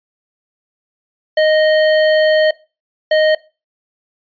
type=tone bursts at uneven times; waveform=square; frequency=621 Hz; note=D#5; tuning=3 cents flat; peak=-10 dBFS; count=2; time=1.37-2.51 / 3.11-3.35 s; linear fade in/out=5 ms; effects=noise-tail reverb RT60 0.3 s tail -20 dB re dry + resampled to 11025 Hz